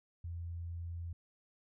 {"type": "tone", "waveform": "sine", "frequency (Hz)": 85.1, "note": "F2", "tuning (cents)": -44, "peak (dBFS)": -39, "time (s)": [0.24, 1.13], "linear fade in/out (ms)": 5, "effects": []}